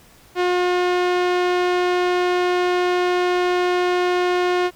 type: tone with low-pass filter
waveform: sawtooth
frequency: 358.6 Hz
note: F4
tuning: 46 cents sharp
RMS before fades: -19 dBFS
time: 0.35-4.71 s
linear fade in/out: 50 ms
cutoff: 3600 Hz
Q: 0.72
effects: pink hiss -50 dBFS RMS until 4.75 s